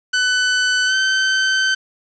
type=tone with pitch glide; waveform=sawtooth; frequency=1500 to 1538.6 Hz; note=F#6 to G6; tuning=+23 to -33 cents; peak=-11 dBFS; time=0.13-1.75 s; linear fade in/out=10 ms; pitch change=+44 cents; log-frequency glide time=0.85-0.95 s; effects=resampled to 16000 Hz + 7-bit